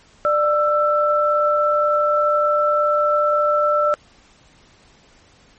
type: tone pair together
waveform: sine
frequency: 594.4 / 1331 Hz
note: D5 / E6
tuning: +21 / +16 cents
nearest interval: octave + major second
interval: 1395 cents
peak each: -17 dBFS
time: 0.25-3.94 s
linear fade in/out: 0 ms
effects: pink hiss -52 dBFS RMS until 5.58 s + MP3 32 kbps